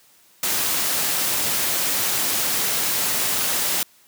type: noise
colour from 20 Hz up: white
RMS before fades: -22 dBFS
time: 0.43-3.83 s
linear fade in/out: 2 ms
effects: white hiss -55 dBFS RMS until 4.07 s + high-pass 100 Hz 12 dB/octave